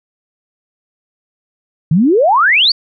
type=exponential sweep; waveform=sine; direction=up; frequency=145.4 to 4739 Hz; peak=-7 dBFS; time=1.91-2.72 s; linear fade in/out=5 ms; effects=none